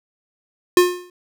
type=tone with exponential decay; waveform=square; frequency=357.4 Hz; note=F4; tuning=40 cents sharp; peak=-7 dBFS; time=0.77-1.1 s; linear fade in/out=2 ms; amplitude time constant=71 ms; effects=none